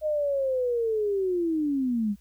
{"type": "linear sweep", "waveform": "sine", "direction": "down", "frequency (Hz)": [622.3, 196], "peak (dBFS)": -23, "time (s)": [0.01, 2.16], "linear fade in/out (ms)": 50, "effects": ["added 60 Hz sine -55 dBFS peak until 2.2 s", "white hiss -66 dBFS RMS until 2.2 s"]}